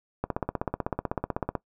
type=click train; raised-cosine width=1 ms; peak=-13 dBFS; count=22; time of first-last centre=0.24-1.552 s; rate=16 Hz; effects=noise-tail reverb RT60 0.1 s tail -20 dB re dry